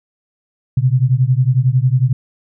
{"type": "beating tone pair", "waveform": "sine", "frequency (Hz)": [123.47, 134.47], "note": ["B2", "C3"], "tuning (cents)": [0, 48], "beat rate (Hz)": 11, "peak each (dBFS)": [-13, -14], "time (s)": [0.77, 2.13], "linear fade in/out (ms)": 5, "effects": []}